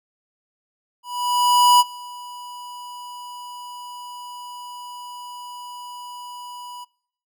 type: tone with ADSR envelope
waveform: square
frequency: 980 Hz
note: B5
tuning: 14 cents flat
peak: -11 dBFS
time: 1.03-6.85 s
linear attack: 770 ms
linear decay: 32 ms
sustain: -24 dB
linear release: 18 ms
effects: noise-tail reverb RT60 0.7 s tail -25 dB re dry